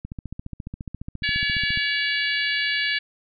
click train, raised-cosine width 5 ms, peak -20 dBFS, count 26, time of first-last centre 0.05-1.774 s, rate 14.5 Hz
harmonic tone, 569 Hz, C#5, 45 cents sharp, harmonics 3 / 4 / 5 / 6 / 7 / 8, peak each -25 / -27 / -29 / -31 / -32 / -33 dBFS, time 1.23-2.99 s, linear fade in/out 10 ms
effects none

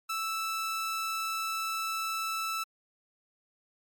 sawtooth tone, 1318.5 Hz, E6, in tune, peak -27 dBFS, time 0.09-2.64 s, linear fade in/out 10 ms, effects MP3 96 kbps

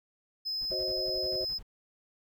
triangle tone, 5100 Hz, D#8, 42 cents sharp, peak -30 dBFS, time 0.45-1.59 s, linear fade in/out 20 ms
brown noise bursts, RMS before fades -47 dBFS, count 12, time 0.61-1.628 s, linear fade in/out 5 ms, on 50 ms, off 38 ms
sine chord, C diminished, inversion second, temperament equal, 370 / 523.3 / 622.3 Hz, Gb4 / C5 / Eb5, 0 / 0 / 0 cents, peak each -37 dBFS, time 0.71-1.45 s, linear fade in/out 10 ms
effects none

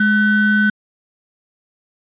triangle ring-modulated tone, 858 Hz, A5, 44 cents flat, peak -6 dBFS, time 0-0.7 s, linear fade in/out 5 ms, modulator 649 Hz, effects tanh soft clip ceiling -2 dBFS + resampled to 8000 Hz

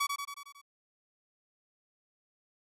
sawtooth tone with echo, 1135 Hz, C#6, 41 cents sharp, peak -24 dBFS, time 0-0.07 s, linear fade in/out 10 ms, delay 91 ms, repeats 6, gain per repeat -4 dB, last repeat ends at 0.616 s, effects resampled to 32000 Hz

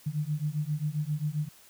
sine beating tone pair, 146.7 / 154.2 Hz, D3 / D#3, -2 / -15 cents, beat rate 7.5 Hz, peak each -31 dBFS, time 0.06-1.49 s, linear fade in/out 10 ms, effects white hiss -56 dBFS RMS until 1.69 s

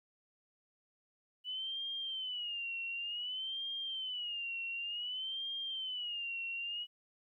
sine tone with vibrato, 2960 Hz, F#7, in tune, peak -37 dBFS, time 1.44-6.87 s, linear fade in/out 50 ms, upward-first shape sine, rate 0.55 Hz, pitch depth 140 cents each way, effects 13-bit

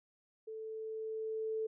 sine tone with level ramp, 440 Hz, A4, in tune, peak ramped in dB -42 to -33 dBFS, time 0.47-1.67 s, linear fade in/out 10 ms, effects none

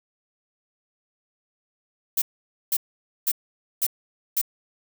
violet noise bursts, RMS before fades -22 dBFS, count 5, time 2.17-4.415 s, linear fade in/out 5 ms, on 49 ms, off 500 ms, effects none

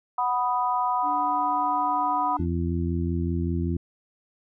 sine chord, B major, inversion second, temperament equal, 740 / 987.8 / 1244.5 Hz, F#5 / B5 / D#6, 0 / 0 / 0 cents, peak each -27 / -24 / -29 dBFS, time 0.18-2.37 s, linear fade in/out 5 ms
triangle tone, 293.7 Hz, D4, in tune, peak -32 dBFS, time 1.02-2.47 s, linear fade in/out 50 ms
harmonic tone, 85.2 Hz, F2, 42 cents flat, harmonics 1 / 2 / 3 / 4, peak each -26 / -29 / -31 / -32 dBFS, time 2.39-3.77 s, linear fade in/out 5 ms
effects none

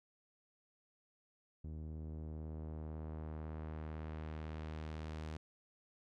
sawtooth tone with low-pass filter sweep, 78 Hz, D#2, 5 cents sharp, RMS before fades -45 dBFS, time 1.64-5.37 s, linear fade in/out 5 ms, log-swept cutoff 280 to 6500 Hz, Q 0.7, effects none

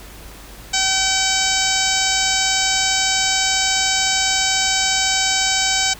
harmonic tone, 766 Hz, G5, 40 cents flat, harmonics 1 / 2 / 3 / 4 / 5 / 6 / 7 / 8 / 9 / 10, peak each -25 / -25 / -25 / -25 / -25 / -25 / -25 / -25 / -25 / -25 dBFS, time 0.73-5.94 s, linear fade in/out 10 ms, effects added 50 Hz sine -40 dBFS peak until 5.99 s + pink hiss -40 dBFS RMS until 5.99 s

